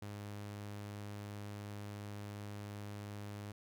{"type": "tone", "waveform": "sawtooth", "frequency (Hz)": 102.8, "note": "G#2", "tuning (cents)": -17, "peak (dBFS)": -40, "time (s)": [0.02, 3.52], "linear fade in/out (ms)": 5, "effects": []}